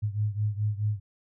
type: beating tone pair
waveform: sine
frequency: 103.83 / 108.53 Hz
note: G#2 / A2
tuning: 0 / -23 cents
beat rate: 4.7 Hz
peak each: -27 / -30 dBFS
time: 0.02-1 s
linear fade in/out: 20 ms
effects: none